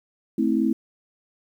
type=chord; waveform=sine; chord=A minor; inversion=none; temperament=equal with one note detuned; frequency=220 / 261.6 / 324.7 Hz; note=A3 / C4 / E4; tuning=0 / 0 / -26 cents; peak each=-23 dBFS; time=0.38-0.73 s; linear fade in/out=5 ms; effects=9-bit